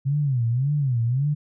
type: tone with vibrato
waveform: sine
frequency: 130.81 Hz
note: C3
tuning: in tune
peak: -19 dBFS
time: 0.05-1.35 s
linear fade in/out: 20 ms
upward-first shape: sine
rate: 1.8 Hz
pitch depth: 220 cents each way
effects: none